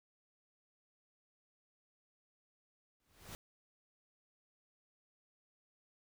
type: noise with exponential growth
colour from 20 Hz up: pink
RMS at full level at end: -45 dBFS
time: 3-3.35 s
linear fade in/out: 0 ms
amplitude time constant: 76 ms
effects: none